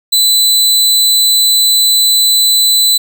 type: tone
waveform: sawtooth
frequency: 4000 Hz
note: B7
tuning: 21 cents sharp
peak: -4 dBFS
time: 0.12-2.98 s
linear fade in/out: 10 ms
effects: none